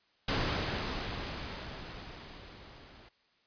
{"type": "noise with level ramp", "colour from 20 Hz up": "pink", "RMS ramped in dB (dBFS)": [-30, -55], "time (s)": [0.28, 3.09], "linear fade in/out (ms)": 5, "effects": ["white hiss -70 dBFS RMS until 3.46 s", "resampled to 11025 Hz"]}